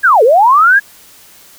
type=linear two-way sweep; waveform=sine; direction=down then up; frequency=1690 to 418.8 to 1690 Hz; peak=-4 dBFS; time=0.03-0.8 s; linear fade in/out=20 ms; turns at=0.23 s; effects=white hiss -41 dBFS RMS until 1.58 s